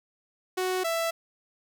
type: tone pair in turn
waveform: sawtooth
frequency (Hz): 370 / 662.9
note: F#4 / E5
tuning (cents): 0 / +10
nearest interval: minor seventh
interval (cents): 1010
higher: second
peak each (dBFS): -22 / -22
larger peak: neither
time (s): 0.57-0.84 / 0.84-1.11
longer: neither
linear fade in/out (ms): 10
effects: none